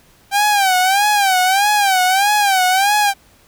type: tone with vibrato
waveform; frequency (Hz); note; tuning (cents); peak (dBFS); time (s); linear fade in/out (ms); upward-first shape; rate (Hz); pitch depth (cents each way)
sawtooth; 784; G5; 0; -8; 0.31-3.14; 50; sine; 1.6; 120
effects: pink hiss -51 dBFS RMS until 3.47 s